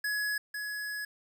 square tone pair in turn, 1685 / 1685 Hz, G#6 / G#6, +25 / +25 cents, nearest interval unison, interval 0 cents, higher neither, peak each -30 / -35 dBFS, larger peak first, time 0.04-0.38 / 0.54-1.05 s, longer second, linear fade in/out 5 ms, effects 10-bit

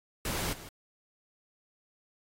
pink noise with echo, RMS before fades -34 dBFS, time 0.25-0.53 s, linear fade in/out 2 ms, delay 160 ms, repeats 1, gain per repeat -14 dB, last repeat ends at 0.69 s, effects AAC 48 kbps

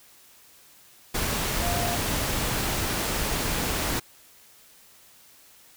sine tone in noise, 698.5 Hz, F5, in tune, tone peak -30 dBFS, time 1.62-1.97 s, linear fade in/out 10 ms, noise pink, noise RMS -27 dBFS, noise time 1.14-4 s, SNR -6 dB, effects white hiss -54 dBFS RMS until 5.76 s

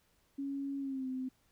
sine tone with pitch glide, 277.2 to 258.6 Hz, C#4 to C4, 0 to -20 cents, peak -35 dBFS, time 0.38-1.29 s, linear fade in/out 10 ms, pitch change -120 cents, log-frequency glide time 0.79-1.08 s, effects pink hiss -72 dBFS RMS until 1.51 s

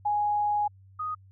sine tone pair in turn, 830.6 / 1244.5 Hz, G#5 / D#6, 0 / 0 cents, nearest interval perfect fifth, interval 700 cents, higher second, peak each -23 / -29 dBFS, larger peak first, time 0.05-0.68 / 0.99-1.15 s, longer first, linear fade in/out 10 ms, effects added 96 Hz sine -51 dBFS peak until 1.31 s

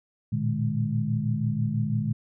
sine tone cluster, 113 / 119.1 / 152 / 209.5 Hz, A2 / A#2 / D#3 / G#3, +47 / +38 / -40 / +15 cents, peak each -29 dBFS, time 0.32-2.13 s, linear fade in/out 10 ms, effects none

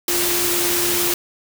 sine tone in noise, 349.2 Hz, F4, in tune, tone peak -24 dBFS, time 0.08-1.14 s, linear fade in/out 2 ms, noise white, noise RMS -20 dBFS, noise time 0.08-1.14 s, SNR -7 dB, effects none

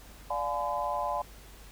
sine chord, D diminished seventh, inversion none, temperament just, 587.3 / 704.8 / 845.8 / 1014.9 Hz, D5 / F5 / Ab5 / Cb6, 0 / +16 / +31 / +47 cents, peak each -35 / -35 / -34 / -33 dBFS, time 0.3-1.22 s, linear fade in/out 5 ms, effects added 50 Hz sine -50 dBFS peak until 1.71 s + pink hiss -53 dBFS RMS until 1.71 s

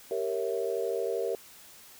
sine chord, G diminished seventh, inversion none, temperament equal with one note detuned, 392 / 464.8 / 554.4 / 659.3 Hz, G4 / Bb4 / Db5 / Fb5, 0 / -5 / 0 / 0 cents, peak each -33 / -31 / -36 / -37 dBFS, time 0.11-1.35 s, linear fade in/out 2 ms, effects white hiss -52 dBFS RMS until 1.99 s

